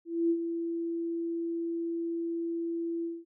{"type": "tone with ADSR envelope", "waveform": "sine", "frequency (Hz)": 335.5, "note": "E4", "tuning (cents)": 31, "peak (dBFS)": -22, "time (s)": [0.05, 3.25], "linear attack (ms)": 250, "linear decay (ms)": 68, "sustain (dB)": -8, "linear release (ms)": 210, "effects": []}